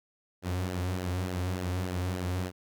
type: tone with flanger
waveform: sawtooth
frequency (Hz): 91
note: F#2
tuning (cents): -28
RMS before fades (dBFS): -32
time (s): 0.42-2.52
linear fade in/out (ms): 50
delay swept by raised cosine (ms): 0.83 to 6.33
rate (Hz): 3.4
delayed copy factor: -0.55
effects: none